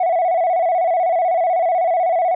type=tone with vibrato; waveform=sine; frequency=698.5 Hz; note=F5; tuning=in tune; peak=-12 dBFS; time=0-2.35 s; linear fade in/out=5 ms; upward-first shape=square; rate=16 Hz; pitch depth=90 cents each way; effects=tanh soft clip ceiling -12 dBFS